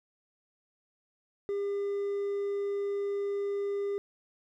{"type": "tone with hard clipping", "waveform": "triangle", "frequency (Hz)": 402.2, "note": "G4", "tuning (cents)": 44, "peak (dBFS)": -30, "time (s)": [1.49, 3.98], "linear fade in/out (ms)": 0, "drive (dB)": 5, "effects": []}